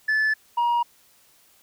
sine tone pair in turn, 1738 / 950.9 Hz, A6 / A#5, -22 / +34 cents, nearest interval minor seventh, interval 1044 cents, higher first, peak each -16 dBFS, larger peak neither, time 0.08-0.34 / 0.57-0.83 s, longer neither, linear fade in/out 10 ms, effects tanh soft clip ceiling -18 dBFS + white hiss -58 dBFS RMS until 1.62 s

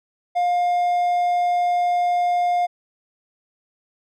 triangle tone, 708 Hz, F5, 23 cents sharp, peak -15 dBFS, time 0.35-2.67 s, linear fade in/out 20 ms, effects none

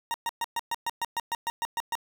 40% pulse tone bursts, 932.3 Hz, A#5, in tune, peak -26 dBFS, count 13, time 0.11-1.953 s, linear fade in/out 0 ms, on 31 ms, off 120 ms, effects none

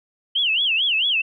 sine tone with vibrato, 2960 Hz, F#7, in tune, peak -17 dBFS, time 0.35-1.22 s, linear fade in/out 10 ms, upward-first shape sine, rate 4.5 Hz, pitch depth 240 cents each way, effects none

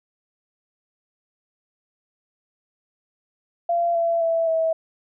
sine tone with pitch steps, 686 / 673.4 / 661.1 / 649 Hz, F5 / E5 / E5 / E5, -31 / +37 / +5 / -27 cents, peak -18 dBFS, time 3.69-4.73 s, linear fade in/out 5 ms, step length 260 ms, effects none

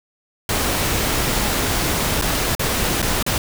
pink noise with dropouts, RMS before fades -20 dBFS, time 0.49-3.38 s, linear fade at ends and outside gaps 2 ms, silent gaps 2.214-2.221 / 2.551-2.594 / 3.019-3.026 / 3.227-3.264 s, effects none

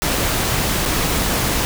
pink noise with dropouts, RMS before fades -19 dBFS, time 0.02-1.65 s, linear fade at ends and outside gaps 0 ms, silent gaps 0.854-0.859 s, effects none

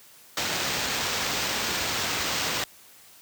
blue noise with sample-and-hold, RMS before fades -28 dBFS, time 0.37-2.64 s, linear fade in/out 2 ms, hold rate 11025 Hz, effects white hiss -52 dBFS RMS until 3.21 s + high-pass 60 Hz 12 dB/octave

